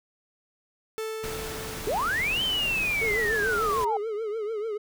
45% pulse tone with exponential decay, 440 Hz, A4, in tune, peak -29 dBFS, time 0.98-3.65 s, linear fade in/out 0 ms, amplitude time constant 580 ms
pink noise, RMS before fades -36 dBFS, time 1.23-3.85 s, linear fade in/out 10 ms
sine linear two-way sweep, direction up then down, 360 to 3136 to 775 Hz, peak -24 dBFS, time 1.87-3.97 s, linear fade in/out 2 ms, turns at 2.43 s
triangle tone with vibrato, 432.7 Hz, A4, 29 cents flat, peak -26 dBFS, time 3.01-4.78 s, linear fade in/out 10 ms, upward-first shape triangle, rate 6.8 Hz, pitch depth 120 cents each way
effects none

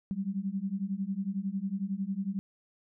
sine beating tone pair, 189 / 200 Hz, F#3 / G3, +37 / +35 cents, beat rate 11 Hz, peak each -34 / -33 dBFS, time 0.11-2.39 s, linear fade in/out 0 ms, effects none

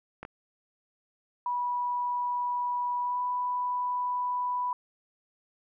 clicks, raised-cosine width 0.5 ms, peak -24 dBFS, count 2, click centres 0.23 / 0.251 s
sine tone with pitch glide, 978 to 988.8 Hz, B5 to B5, -17 to +2 cents, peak -27 dBFS, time 1.46-4.73 s, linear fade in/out 2 ms, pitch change +19 cents, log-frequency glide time 3.01-3.2 s
effects none

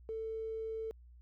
triangle tone, 444.4 Hz, A4, 17 cents sharp, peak -33 dBFS, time 0.09-0.91 s, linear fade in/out 0 ms, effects tanh soft clip ceiling -35 dBFS + added 60 Hz sine -54 dBFS peak until 1.21 s

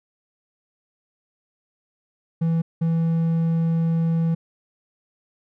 triangle tone pair in turn, 164.81 / 164.81 Hz, E3 / E3, 0 / 0 cents, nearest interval unison, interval 0 cents, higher neither, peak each -16 dBFS, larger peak neither, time 2.41-2.62 / 2.81-4.35 s, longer second, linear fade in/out 10 ms, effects none

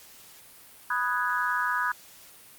sine chord, G# minor seventh, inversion first, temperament equal, 987.8 / 1244.5 / 1480 / 1661.2 Hz, B5 / D#6 / F#6 / G#6, 0 / 0 / 0 / 0 cents, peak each -30 dBFS, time 0.9-1.92 s, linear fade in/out 5 ms, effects white hiss -51 dBFS RMS until 2.58 s + Opus 48 kbps

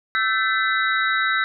sine tone cluster, 1321 / 1547 / 1758 / 2011 / 3835 Hz, E6 / G6 / A6 / B6 / A#7, +3 / -23 / -2 / +31 / +48 cents, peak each -23 / -22 / -30 / -25 / -28 dBFS, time 0.15-1.44 s, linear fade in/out 0 ms, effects none

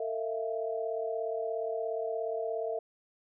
sine tone cluster, 452.3 / 647 / 684 Hz, A4 / E5 / F5, +48 / -32 / -36 cents, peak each -34 / -35 / -38 dBFS, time 0-2.79 s, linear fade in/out 5 ms, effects none

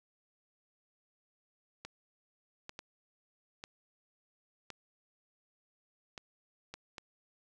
clicks, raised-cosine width 0.2 ms, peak -26 dBFS, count 8, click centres 1.85 / 2.694 / 2.791 / 3.639 / 4.703 / 6.178 / 6.74 / 6.982 s, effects none

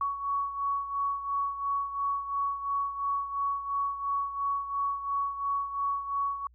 sine beating tone pair, 1119 / 1121.9 Hz, C#6 / C#6, +16 / +20 cents, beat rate 2.9 Hz, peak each -29 / -35 dBFS, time 0.01-6.47 s, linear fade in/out 2 ms, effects added 60 Hz sine -56 dBFS peak until 6.54 s

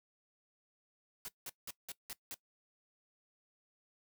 white noise bursts, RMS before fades -44 dBFS, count 6, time 1.25-2.342 s, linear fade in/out 0 ms, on 32 ms, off 180 ms, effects noise-tail reverb RT60 0.1 s tail -19 dB re dry

